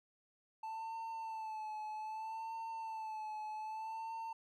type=tone with vibrato; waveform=triangle; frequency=880 Hz; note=A5; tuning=in tune; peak=-39 dBFS; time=0.63-4.33 s; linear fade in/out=5 ms; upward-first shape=sine; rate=0.63 Hz; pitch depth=46 cents each way; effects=none